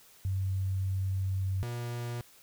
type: tone pair in turn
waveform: sine / 45% pulse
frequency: 95.4 / 119.65 Hz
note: G2 / A#2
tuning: -47 / +46 cents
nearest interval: major third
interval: 393 cents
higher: second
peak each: -28 / -34 dBFS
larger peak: first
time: 0.25-1.63 / 1.63-2.21 s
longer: first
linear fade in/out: 0 ms
effects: white hiss -58 dBFS RMS until 2.42 s